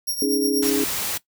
10% pulse tone with tremolo, 5588 Hz, F8, in tune, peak -15 dBFS, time 0.07-0.7 s, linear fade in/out 10 ms, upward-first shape triangle, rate 8.4 Hz, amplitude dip 75%
sine chord, C# suspended second, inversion none, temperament equal, 277.2 / 311.1 / 415.3 Hz, C#4 / D#4 / G#4, 0 / 0 / 0 cents, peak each -22 / -25 / -23 dBFS, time 0.22-0.84 s, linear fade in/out 2 ms
white noise, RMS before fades -26 dBFS, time 0.62-1.18 s, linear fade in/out 10 ms
effects noise-tail reverb RT60 0.1 s tail -18 dB re dry

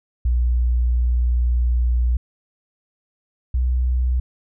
sine tone pair in turn, 60.4 / 62.42 Hz, B1 / B1, -38 / +19 cents, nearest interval minor second, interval 57 cents, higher second, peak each -15 / -16 dBFS, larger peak first, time 0.25-2.17 / 3.54-4.2 s, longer first, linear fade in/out 5 ms, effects none

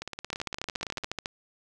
two click trains, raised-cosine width 0.2 ms, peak -18 / -14 dBFS, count 19 / 14, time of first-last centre 0.02-1.037 / 0.33-1.259 s, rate 17.7 / 14 Hz, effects none

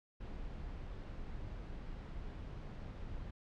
brown noise, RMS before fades -45 dBFS, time 0.2-3.31 s, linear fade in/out 10 ms, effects low-pass 4000 Hz 12 dB/octave

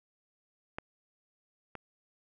clicks, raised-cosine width 0.5 ms, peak -21 / -26 dBFS, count 2, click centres 0.785 / 1.753 s, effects none

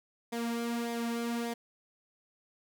sawtooth tone with flanger, 234.3 Hz, A#3, 9 cents sharp, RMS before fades -34 dBFS, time 0.32-1.54 s, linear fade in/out 10 ms, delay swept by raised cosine 0.7 to 3.2 ms, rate 1.7 Hz, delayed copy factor -0.6, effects none

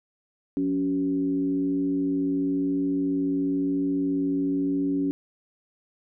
sine tone with frequency modulation, 280.8 Hz, C#4, 22 cents sharp, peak -22 dBFS, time 0.57-5.11 s, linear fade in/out 0 ms, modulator 101 Hz, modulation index 0.55, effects none

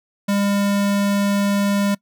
square tone, 201.2 Hz, G3, 45 cents sharp, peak -17 dBFS, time 0.28-1.95 s, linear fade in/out 10 ms, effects noise-tail reverb RT60 0.1 s tail -23 dB re dry

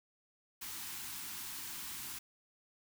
white band-stop noise, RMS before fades -44 dBFS, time 0.61-2.19 s, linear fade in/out 10 ms, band 370 to 790 Hz, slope 48 dB/octave, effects none

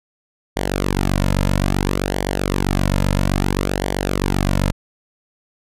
sawtooth tone with flanger, 47.7 Hz, G1, 47 cents flat, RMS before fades -19 dBFS, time 0.56-4.72 s, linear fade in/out 10 ms, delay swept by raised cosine 0.76 to 2.66 ms, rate 0.6 Hz, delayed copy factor -0.75, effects resampled to 32000 Hz

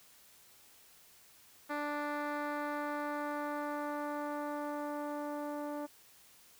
10% pulse tone with low-pass filter sweep, 293.7 Hz, D4, in tune, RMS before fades -38 dBFS, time 1.69-5.87 s, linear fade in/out 20 ms, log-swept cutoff 2300 to 700 Hz, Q 0.8, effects white hiss -61 dBFS RMS until 6.59 s

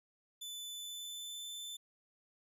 sawtooth tone with pitch glide, 3500 to 3532 Hz, A7 to A7, -10 to +6 cents, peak -40 dBFS, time 0.41-1.77 s, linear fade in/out 10 ms, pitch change +16 cents, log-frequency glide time 0.72-1.49 s, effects none

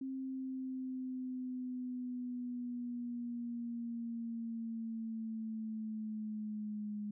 sine linear sweep, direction down, 265.8 to 207.7 Hz, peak -38 dBFS, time 0.01-7.11 s, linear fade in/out 5 ms, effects none

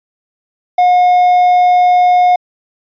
triangle tone, 720 Hz, F#5, 47 cents flat, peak -4 dBFS, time 0.78-2.36 s, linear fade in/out 5 ms, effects resampled to 11025 Hz

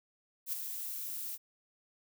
violet noise with ADSR envelope, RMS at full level -33 dBFS, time 0.46-1.38 s, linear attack 70 ms, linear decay 4 ms, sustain -7 dB, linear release 37 ms, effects none

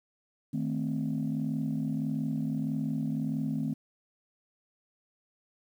sine chord, A diminished, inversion second, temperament equal, 155.56 / 220 / 261.6 Hz, Eb3 / A3 / C4, 0 / 0 / 0 cents, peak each -32 dBFS, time 0.53-3.74 s, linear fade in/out 10 ms, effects tanh soft clip ceiling -22 dBFS + 10-bit

